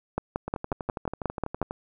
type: two click trains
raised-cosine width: 1 ms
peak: -12 / -18 dBFS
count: 9 / 16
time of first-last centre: 0.18-1.616 / 0.48-1.71 s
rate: 5.57 / 12.2 Hz
effects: none